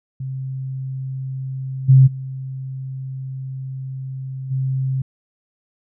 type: tone with level steps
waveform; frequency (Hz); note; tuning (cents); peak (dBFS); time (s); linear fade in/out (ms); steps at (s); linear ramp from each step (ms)
sine; 132.4; C3; +21; -24 / -6 / -26 / -18; 0.2-5.02; 5; 1.88 / 2.06 / 4.5; 20
effects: none